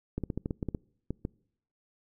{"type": "clicks", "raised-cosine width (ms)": 3, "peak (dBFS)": -19, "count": 11, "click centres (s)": [0.18, 0.237, 0.302, 0.376, 0.459, 0.508, 0.628, 0.687, 0.748, 1.106, 1.251], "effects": ["noise-tail reverb RT60 0.7 s tail -26 dB re dry"]}